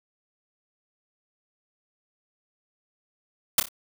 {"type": "noise with echo", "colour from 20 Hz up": "white", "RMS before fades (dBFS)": -18, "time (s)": [3.58, 3.6], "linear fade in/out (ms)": 2, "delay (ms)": 29, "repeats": 3, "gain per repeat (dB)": -9, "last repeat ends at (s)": 3.687, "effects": []}